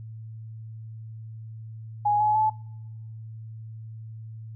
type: tone with pitch steps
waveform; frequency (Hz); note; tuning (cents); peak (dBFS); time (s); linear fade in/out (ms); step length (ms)
sine; 830.6 / 847.6 / 864.9; G#5 / G#5 / A5; 0 / +35 / -30; -19; 2.05-2.5; 10; 150
effects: noise-tail reverb RT60 0.9 s tail -25 dB re dry + added 111 Hz sine -37 dBFS peak until 4.55 s